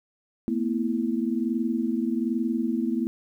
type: chord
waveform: sine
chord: A suspended second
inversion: none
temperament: equal with one note detuned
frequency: 225.7 / 246.9 / 329.6 Hz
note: A3 / B3 / E4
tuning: +44 / 0 / 0 cents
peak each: -27 / -27 / -29 dBFS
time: 0.48-3.07 s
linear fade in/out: 0 ms
effects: 10-bit